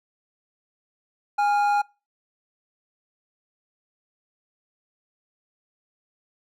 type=tone pair together; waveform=triangle; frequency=823.2 / 1399 Hz; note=G#5 / F6; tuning=-16 / +3 cents; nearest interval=major sixth; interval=919 cents; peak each=-17 / -27 dBFS; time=1.38-1.82 s; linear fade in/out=10 ms; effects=noise-tail reverb RT60 0.3 s tail -25 dB re dry